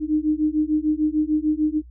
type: beating tone pair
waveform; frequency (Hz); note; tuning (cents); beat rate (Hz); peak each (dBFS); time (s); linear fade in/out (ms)
sine; 302.7 / 309.4; D#4 / D#4; -48 / -10; 6.7; -21; 0-1.82; 50
effects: noise-tail reverb RT60 0.1 s tail -25 dB re dry + added 60 Hz sine -41 dBFS peak until 1.9 s